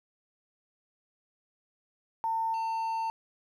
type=tone pair in turn; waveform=sine / triangle; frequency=900 / 900 Hz; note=A5 / A5; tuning=+39 / +39 cents; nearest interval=unison; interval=0 cents; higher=neither; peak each=-27 / -27 dBFS; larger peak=neither; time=2.24-2.54 / 2.54-3.1 s; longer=second; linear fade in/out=0 ms; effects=10-bit